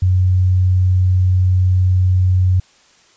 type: tone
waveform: sine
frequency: 92.1 Hz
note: F#2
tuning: 7 cents flat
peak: -10 dBFS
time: 0.02-2.6 s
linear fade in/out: 5 ms
effects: white hiss -51 dBFS RMS until 3.16 s + resampled to 16000 Hz